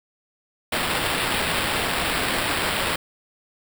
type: noise with sample-and-hold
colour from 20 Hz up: violet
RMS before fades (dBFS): -24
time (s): 0.72-2.96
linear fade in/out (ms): 5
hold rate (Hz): 6300
effects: none